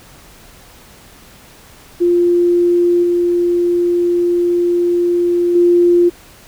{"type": "tone with level steps", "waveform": "sine", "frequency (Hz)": 349.2, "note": "F4", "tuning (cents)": 0, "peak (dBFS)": [-9, -11, -7], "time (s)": [2, 6.1], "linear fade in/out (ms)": 20, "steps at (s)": [3.03, 5.55], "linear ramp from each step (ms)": 5, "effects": ["pink hiss -42 dBFS RMS until 6.47 s"]}